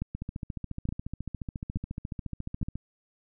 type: two click trains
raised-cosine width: 5 ms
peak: -22 / -18 dBFS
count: 38 / 4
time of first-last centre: 0.15-2.756 / 0.02-2.629 s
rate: 14.2 / 1.15 Hz
effects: none